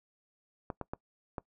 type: clicks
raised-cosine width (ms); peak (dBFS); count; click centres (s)
1; -22; 4; 0.702 / 0.813 / 0.935 / 1.382
effects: noise-tail reverb RT60 0.1 s tail -22 dB re dry